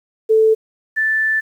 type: tone pair in turn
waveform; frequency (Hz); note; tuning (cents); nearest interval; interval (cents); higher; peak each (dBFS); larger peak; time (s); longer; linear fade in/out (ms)
sine; 440 / 1760; A4 / A6; 0 / 0; 2 octaves; 2400; second; -9 / -14; first; 0.29-0.55 / 0.96-1.41; second; 20
effects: 8-bit